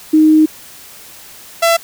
sine / sawtooth tone pair in turn, 311.1 / 670.7 Hz, D#4 / E5, 0 / +30 cents, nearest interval octave + minor second, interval 1330 cents, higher second, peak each -5 dBFS, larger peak neither, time 0.13-0.46 / 1.62-1.77 s, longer first, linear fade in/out 10 ms, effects white hiss -37 dBFS RMS until 1.83 s

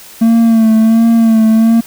triangle tone with vibrato, 225.1 Hz, A3, 40 cents sharp, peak -3 dBFS, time 0.21-1.81 s, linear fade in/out 10 ms, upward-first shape sine, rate 1.4 Hz, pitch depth 37 cents each way, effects white hiss -35 dBFS RMS until 1.86 s

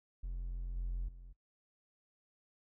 triangle tone with level steps, 43.65 Hz, F1, in tune, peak -35 / -32 / -47 dBFS, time 0.23-1.33 s, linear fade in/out 10 ms, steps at 0.76 / 1.08 s, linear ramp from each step 5 ms, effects noise-tail reverb RT60 0.1 s tail -21 dB re dry + tanh soft clip ceiling -30 dBFS

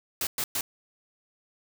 white noise bursts, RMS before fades -29 dBFS, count 3, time 0.21-0.61 s, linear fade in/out 2 ms, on 60 ms, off 110 ms, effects none

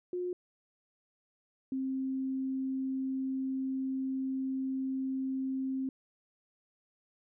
sine tone pair in turn, 358.8 / 264.6 Hz, F4 / C4, +47 / +20 cents, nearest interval perfect fourth, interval 527 cents, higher first, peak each -32 / -31 dBFS, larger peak second, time 0.13-0.33 / 1.72-5.89 s, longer second, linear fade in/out 2 ms, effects none

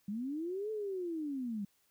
sine linear two-way sweep, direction up then down, 193.7 to 440 to 193.7 Hz, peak -35 dBFS, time 0.08-1.65 s, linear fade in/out 5 ms, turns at 0.71 s, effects white hiss -73 dBFS RMS until 1.9 s

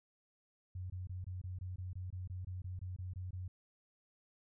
sine tone bursts, 91.6 Hz, F#2, 17 cents flat, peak -40 dBFS, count 16, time 0.75-3.48 s, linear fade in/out 5 ms, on 150 ms, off 22 ms, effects none

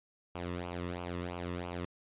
sawtooth tone with flanger, 88 Hz, F2, 14 cents sharp, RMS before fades -39 dBFS, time 0.35-1.85 s, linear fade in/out 0 ms, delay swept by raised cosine 0.53 to 1.33 ms, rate 3 Hz, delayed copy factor -0.75, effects resampled to 8000 Hz

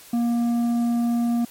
sine tone with tanh clipping, 236.3 Hz, A#3, 24 cents sharp, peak -20 dBFS, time 0.13-1.45 s, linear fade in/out 5 ms, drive 7 dB, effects white hiss -46 dBFS RMS until 1.5 s + MP3 64 kbps

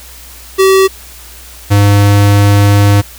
square tone pair in turn, 383.3 / 101.52 Hz, G4 / G#2, -39 / -39 cents, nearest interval octave + major seventh, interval 2300 cents, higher first, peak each -5 dBFS, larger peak neither, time 0.58-0.88 / 1.7-3.02 s, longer second, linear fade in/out 20 ms, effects added 60 Hz sine -35 dBFS peak until 3.18 s + white hiss -34 dBFS RMS until 3.18 s

